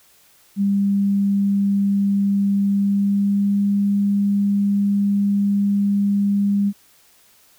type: tone with pitch glide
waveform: sine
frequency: 199.3 to 201.2 Hz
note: G3 to G3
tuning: +29 to +45 cents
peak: -15 dBFS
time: 0.56-6.73 s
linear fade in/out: 50 ms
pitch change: +16 cents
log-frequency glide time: 2.67-3.63 s
effects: white hiss -54 dBFS RMS until 7.58 s